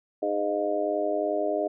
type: harmonic tone with a mistuned harmonic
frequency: 102.9 Hz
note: G#2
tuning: 16 cents flat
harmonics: 3 / 4 / 5 / 6 / 7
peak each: -32 / -30 / -36 / -27 / -33 dBFS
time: 0.22-1.68 s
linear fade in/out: 10 ms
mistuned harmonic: 7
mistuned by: -29 cents
effects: none